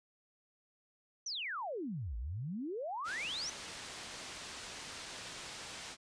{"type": "exponential two-way sweep", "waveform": "sine", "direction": "down then up", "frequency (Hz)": [6250, 52.5, 6250], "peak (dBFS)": -37, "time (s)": [1.26, 3.5], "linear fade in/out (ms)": 5, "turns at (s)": 2.17}
{"type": "low-pass noise", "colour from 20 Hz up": "white", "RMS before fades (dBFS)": -47, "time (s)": [3.04, 5.97], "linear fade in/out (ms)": 50, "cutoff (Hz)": 5800, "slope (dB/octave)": 12}
{"effects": ["resampled to 22050 Hz"]}